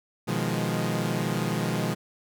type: chord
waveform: sawtooth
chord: F half-diminished seventh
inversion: second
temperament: equal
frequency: 123.47 / 155.56 / 174.61 / 207.7 Hz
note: Cb3 / Eb3 / F3 / Ab3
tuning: 0 / 0 / 0 / 0 cents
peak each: -27 dBFS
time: 0.27-1.95 s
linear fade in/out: 20 ms
effects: none